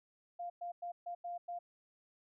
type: tone bursts at uneven times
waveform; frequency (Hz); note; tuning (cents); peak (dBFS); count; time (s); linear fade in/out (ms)
sine; 698.5; F5; 0; -39; 6; 0.39-0.5 / 0.61-0.72 / 0.82-0.92 / 1.06-1.15 / 1.24-1.38 / 1.48-1.59; 10
effects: none